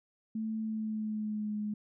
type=tone with pitch glide; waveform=sine; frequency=220 to 210.3 Hz; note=A3 to G#3; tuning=0 to +22 cents; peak=-32 dBFS; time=0.35-1.74 s; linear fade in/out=5 ms; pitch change=-78 cents; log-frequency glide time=0.6-1.56 s; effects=none